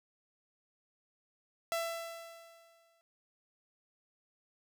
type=tone with exponential decay; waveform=sawtooth; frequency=668 Hz; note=E5; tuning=23 cents sharp; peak=-27 dBFS; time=1.72-3.01 s; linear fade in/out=0 ms; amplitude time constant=280 ms; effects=none

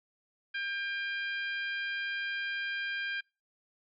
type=harmonic tone; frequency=799 Hz; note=G5; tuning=33 cents sharp; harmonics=2 / 3 / 4 / 5 / 6; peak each=-34 / -40 / -42 / -53 / -51 dBFS; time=0.54-3.21 s; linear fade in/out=10 ms; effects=noise-tail reverb RT60 0.3 s tail -26 dB re dry

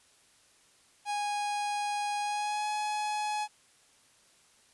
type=tone with pitch glide; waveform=45% pulse; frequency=825 to 842.8 Hz; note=G#5 to G#5; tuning=-12 to +25 cents; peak=-30 dBFS; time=1.05-3.48 s; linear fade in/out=50 ms; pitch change=+37 cents; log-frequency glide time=2.2-2.68 s; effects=white hiss -63 dBFS RMS until 4.73 s + resampled to 24000 Hz

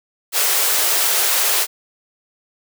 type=high-pass noise; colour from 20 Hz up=white; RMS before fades=-17 dBFS; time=0.32-1.67 s; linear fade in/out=50 ms; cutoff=360 Hz; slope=96 dB/octave; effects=none

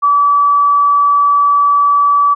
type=tone; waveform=sine; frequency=1150 Hz; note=D6; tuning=37 cents flat; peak=-7 dBFS; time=0.02-2.35 s; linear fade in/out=20 ms; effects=none

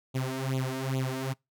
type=tone with flanger; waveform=sawtooth; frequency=131.7 Hz; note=C3; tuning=12 cents sharp; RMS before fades=-31 dBFS; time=0.14-1.34 s; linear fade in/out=20 ms; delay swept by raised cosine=0.28 to 3.28 ms; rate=2.4 Hz; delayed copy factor=+0.95; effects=noise-tail reverb RT60 0.2 s tail -25 dB re dry

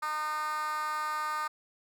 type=tone with high-pass filter; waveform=10% pulse; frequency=305.4 Hz; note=D#4; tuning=32 cents flat; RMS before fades=-33 dBFS; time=0.02-1.48 s; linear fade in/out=10 ms; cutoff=1100 Hz; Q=7.8; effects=none

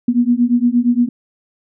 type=beating tone pair; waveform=sine; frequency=237.3 / 245.9 Hz; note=A#3 / B3; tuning=+31 / -7 cents; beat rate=8.6 Hz; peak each=-14 dBFS; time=0.08-1.09 s; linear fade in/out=5 ms; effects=none

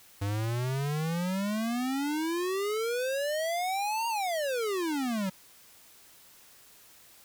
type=exponential two-way sweep; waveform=square; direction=up then down; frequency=98 to 939 to 182.9 Hz; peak=-29 dBFS; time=0.21-5.3 s; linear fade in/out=10 ms; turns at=4.08 s; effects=white hiss -56 dBFS RMS until 7.24 s

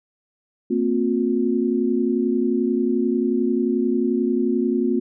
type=tone cluster; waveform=sine; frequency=229.1 / 260.4 / 358.4 Hz; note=A#3 / C4 / F4; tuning=-30 / -8 / +45 cents; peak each=-22 dBFS; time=0.7-5 s; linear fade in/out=10 ms; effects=none

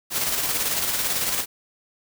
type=noise with tremolo; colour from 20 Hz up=white; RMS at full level=-23 dBFS; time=0.1-1.46 s; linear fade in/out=50 ms; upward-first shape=square; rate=18 Hz; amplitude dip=35%; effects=none

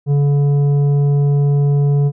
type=tone with tanh clipping; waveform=sine; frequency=143 Hz; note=D3; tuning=46 cents flat; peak=-12 dBFS; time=0.06-2.12 s; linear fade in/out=50 ms; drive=8 dB; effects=none

